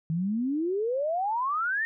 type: exponential sweep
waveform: sine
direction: up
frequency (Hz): 155.8 to 1864.7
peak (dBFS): -25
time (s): 0.1-1.85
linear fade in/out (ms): 0
effects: none